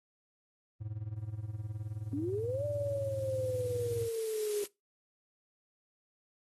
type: tone with tremolo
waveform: triangle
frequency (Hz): 106.9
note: A2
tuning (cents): -49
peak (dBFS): -32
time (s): 0.8-4.08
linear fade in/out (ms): 20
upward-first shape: sine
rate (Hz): 19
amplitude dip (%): 80
type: noise with exponential growth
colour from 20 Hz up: blue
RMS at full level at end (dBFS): -39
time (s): 1.16-4.66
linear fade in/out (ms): 2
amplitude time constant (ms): 760
type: linear two-way sweep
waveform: sine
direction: up then down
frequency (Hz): 268.1 to 587.3 to 408.2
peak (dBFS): -32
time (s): 2.13-4.64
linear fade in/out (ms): 2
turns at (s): 2.65
effects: noise-tail reverb RT60 0.2 s tail -21 dB re dry + AAC 32 kbps